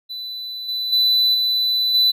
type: tone with level steps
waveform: triangle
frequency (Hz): 3992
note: B7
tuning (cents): +18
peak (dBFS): -26 / -20 / -12 / -15 / -11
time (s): 0.09-2.12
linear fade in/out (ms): 20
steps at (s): 0.68 / 0.92 / 1.34 / 1.94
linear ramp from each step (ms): 10
effects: none